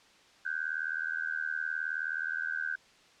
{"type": "tone with amplitude modulation", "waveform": "sine", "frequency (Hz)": 1541, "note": "G6", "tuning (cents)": -30, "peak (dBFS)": -27, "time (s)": [0.45, 2.76], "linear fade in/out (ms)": 10, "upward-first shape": "sine", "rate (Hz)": 79.2, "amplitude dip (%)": 100, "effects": ["white hiss -60 dBFS RMS until 3.2 s", "low-pass 5000 Hz 12 dB/octave"]}